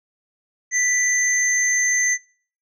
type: tone pair together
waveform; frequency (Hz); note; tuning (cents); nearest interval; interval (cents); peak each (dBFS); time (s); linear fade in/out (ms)
sine; 1974 / 6267; B6 / G8; -1 / -1; octave + minor sixth; 2000; -19; 0.71-2.18; 50
effects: noise-tail reverb RT60 0.5 s tail -23 dB re dry + tanh soft clip ceiling -9 dBFS